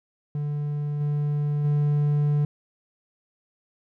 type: tone with level steps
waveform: triangle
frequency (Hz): 146.83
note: D3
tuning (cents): 0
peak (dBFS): -23 / -20 / -17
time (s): 0.35-2.45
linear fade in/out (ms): 2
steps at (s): 1 / 1.64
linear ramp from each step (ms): 10
effects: none